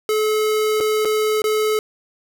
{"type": "tone with dropouts", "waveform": "square", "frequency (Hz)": 430.1, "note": "A4", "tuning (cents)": -39, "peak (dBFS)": -17, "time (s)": [0.09, 1.79], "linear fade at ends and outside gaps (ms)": 1, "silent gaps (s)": [[0.803, 0.807], [1.049, 1.054], [1.419, 1.441]], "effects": []}